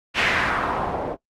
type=noise with low-pass filter sweep; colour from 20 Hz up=white; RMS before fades=-23 dBFS; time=0.14-1.17 s; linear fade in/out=50 ms; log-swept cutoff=2600 to 540 Hz; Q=1.9; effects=noise-tail reverb RT60 0.1 s tail -20 dB re dry + Opus 48 kbps